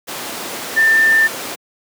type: tone in noise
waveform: sine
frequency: 1787 Hz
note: A6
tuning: 26 cents sharp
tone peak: -9 dBFS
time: 0.76-1.28 s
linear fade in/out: 20 ms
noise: pink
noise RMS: -25 dBFS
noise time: 0.07-1.56 s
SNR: +13 dB
effects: high-pass 300 Hz 12 dB/octave